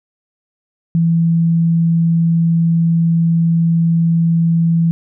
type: tone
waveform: sine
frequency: 166.4 Hz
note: E3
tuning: 17 cents sharp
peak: -10 dBFS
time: 0.95-4.91 s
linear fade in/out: 0 ms
effects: none